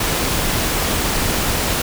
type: noise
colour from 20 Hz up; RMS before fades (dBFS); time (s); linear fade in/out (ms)
pink; -19; 0-1.82; 5
effects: none